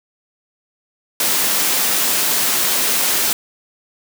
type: high-pass noise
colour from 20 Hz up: white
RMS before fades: -17 dBFS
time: 1.2-3.33 s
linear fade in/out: 2 ms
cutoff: 160 Hz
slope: 24 dB/octave
effects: none